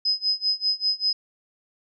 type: tone with tremolo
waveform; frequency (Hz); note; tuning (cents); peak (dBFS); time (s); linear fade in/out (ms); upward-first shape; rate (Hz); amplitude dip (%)
sine; 5050; D#8; +25; -18; 0.05-1.13; 5; sine; 5.1; 95
effects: none